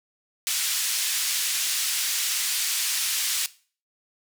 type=band-pass noise; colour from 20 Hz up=white; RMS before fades=-26 dBFS; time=0.47-3.46 s; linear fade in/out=0 ms; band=2200 to 10000 Hz; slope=12 dB/octave; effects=noise-tail reverb RT60 0.4 s tail -18 dB re dry